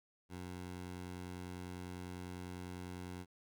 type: tone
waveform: 15% pulse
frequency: 90 Hz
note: F#2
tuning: 47 cents flat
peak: -38 dBFS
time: 0.29-3.26 s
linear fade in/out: 50 ms
effects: none